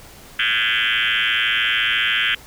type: tone with frequency modulation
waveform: sine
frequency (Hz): 2363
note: D7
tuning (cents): +10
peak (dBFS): -16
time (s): 0.39-2.35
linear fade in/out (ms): 5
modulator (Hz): 114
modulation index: 8
effects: pink hiss -43 dBFS RMS until 2.46 s